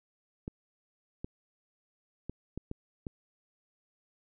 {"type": "clicks", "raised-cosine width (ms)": 3, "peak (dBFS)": -24, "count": 6, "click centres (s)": [0.479, 1.245, 2.296, 2.576, 2.714, 3.068], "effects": []}